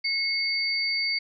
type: tone pair together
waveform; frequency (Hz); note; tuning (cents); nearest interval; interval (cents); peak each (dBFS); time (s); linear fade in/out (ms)
sine; 2174 / 4607; C#7 / D8; -34 / -34; octave + minor second; 1300; -27 / -26; 0.04-1.19; 10
effects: none